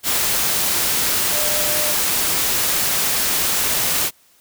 sine tone in noise, 600 Hz, D5, 37 cents sharp, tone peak -27 dBFS, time 1.31-1.95 s, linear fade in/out 50 ms, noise white, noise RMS -19 dBFS, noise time 0.03-4.11 s, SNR -11 dB, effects white hiss -55 dBFS RMS until 4.4 s

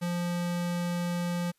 square tone, 174.61 Hz, F3, in tune, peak -29 dBFS, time 0.01-1.52 s, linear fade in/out 20 ms, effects white hiss -72 dBFS RMS until 1.58 s + resampled to 32000 Hz

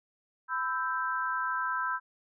sine chord, E minor, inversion second, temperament equal with one note detuned, 1003.9 / 1318.5 / 1568 Hz, B5 / E6 / G6, +28 / 0 / 0 cents, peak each -33 dBFS, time 0.48-2 s, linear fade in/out 50 ms, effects none

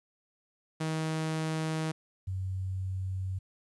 sawtooth / sine tone pair in turn, 158.5 / 94.24 Hz, D#3 / F#2, +32 / +32 cents, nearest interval major sixth, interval 900 cents, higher first, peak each -26 / -31 dBFS, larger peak first, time 0.8-1.92 / 2.27-3.39 s, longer neither, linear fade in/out 10 ms, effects resampled to 24000 Hz + 11-bit

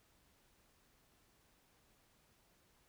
silence, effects pink hiss -72 dBFS RMS until 2.88 s

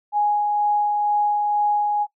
sine tone with tremolo, 830.6 Hz, G#5, in tune, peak -16 dBFS, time 0.12-2.07 s, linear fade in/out 50 ms, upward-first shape sine, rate 2.1 Hz, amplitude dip 25%, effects noise-tail reverb RT60 0.1 s tail -18 dB re dry

